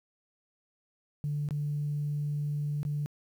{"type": "tone with dropouts", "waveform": "sine", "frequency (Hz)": 146.83, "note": "D3", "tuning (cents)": 0, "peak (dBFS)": -28, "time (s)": [1.24, 3.06], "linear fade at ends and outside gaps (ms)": 0, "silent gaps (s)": [[1.488, 1.508], [2.831, 2.851]], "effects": ["tanh soft clip ceiling -24 dBFS", "10-bit"]}